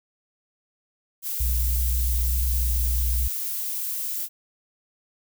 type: noise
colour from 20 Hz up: violet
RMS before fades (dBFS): -29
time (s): 1.22-4.29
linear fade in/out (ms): 50
type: tone with vibrato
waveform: sine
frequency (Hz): 60.9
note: B1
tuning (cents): -24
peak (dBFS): -21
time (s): 1.4-3.28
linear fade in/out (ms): 5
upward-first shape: triangle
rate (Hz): 15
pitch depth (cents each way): 9
effects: none